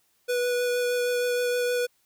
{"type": "tone with vibrato", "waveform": "square", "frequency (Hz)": 490, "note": "B4", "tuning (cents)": -14, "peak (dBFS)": -24, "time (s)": [0.28, 1.87], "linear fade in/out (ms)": 20, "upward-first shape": "triangle", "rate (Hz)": 6.4, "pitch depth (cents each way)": 12, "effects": ["white hiss -68 dBFS RMS until 2.05 s"]}